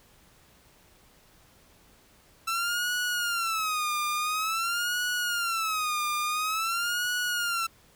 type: tone with vibrato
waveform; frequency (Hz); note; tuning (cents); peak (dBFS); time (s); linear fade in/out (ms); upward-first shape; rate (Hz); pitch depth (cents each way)
sawtooth; 1327; E6; +11; -23; 2.47-7.67; 10; sine; 0.48; 170
effects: pink hiss -59 dBFS RMS until 7.95 s